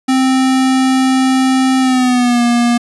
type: tone with pitch glide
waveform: square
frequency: 261.6 to 238.5 Hz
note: C4 to A#3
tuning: 0 to +40 cents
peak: -10 dBFS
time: 0.08-2.78 s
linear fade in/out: 10 ms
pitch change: -160 cents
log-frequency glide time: 1.8-2.42 s
effects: resampled to 24000 Hz